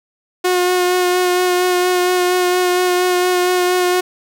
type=tone with vibrato; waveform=sawtooth; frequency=361.1 Hz; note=F#4; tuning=42 cents flat; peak=-9 dBFS; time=0.44-4.01 s; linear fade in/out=10 ms; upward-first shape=sine; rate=4.3 Hz; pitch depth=16 cents each way; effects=8-bit